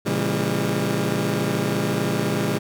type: chord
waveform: 20% pulse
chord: A# diminished seventh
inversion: none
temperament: just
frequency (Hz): 116.54 / 139.85 / 167.82 / 201.4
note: A#2 / C#3 / E3 / G3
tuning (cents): 0 / +16 / +31 / +47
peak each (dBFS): -23 / -22 / -22 / -20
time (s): 0.05-2.59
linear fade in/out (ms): 20
effects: none